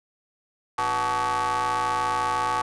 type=ring-modulated tone; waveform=35% pulse; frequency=128.4 Hz; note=C3; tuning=32 cents flat; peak=-18 dBFS; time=0.78-2.62 s; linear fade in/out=5 ms; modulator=1000 Hz; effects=resampled to 24000 Hz